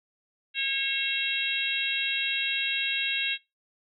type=harmonic tone; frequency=544 Hz; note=C#5; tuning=33 cents flat; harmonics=3 / 4 / 5 / 6 / 7; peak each=-36 / -34 / -29 / -34 / -33 dBFS; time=0.54-3.38 s; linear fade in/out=50 ms; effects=noise-tail reverb RT60 0.2 s tail -17 dB re dry